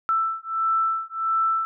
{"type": "beating tone pair", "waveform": "sine", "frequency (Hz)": [1326, 1327.5], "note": ["E6", "E6"], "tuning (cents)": [10, 12], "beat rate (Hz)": 1.5, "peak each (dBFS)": -24, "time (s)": [0.09, 1.65], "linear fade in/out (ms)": 0, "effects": []}